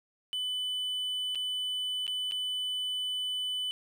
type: tone with dropouts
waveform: triangle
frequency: 3000 Hz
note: F#7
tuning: 23 cents sharp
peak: -29 dBFS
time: 0.33-3.71 s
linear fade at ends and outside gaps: 0 ms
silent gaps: 1.349-1.355 / 2.067-2.078 / 2.312-2.32 s
effects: none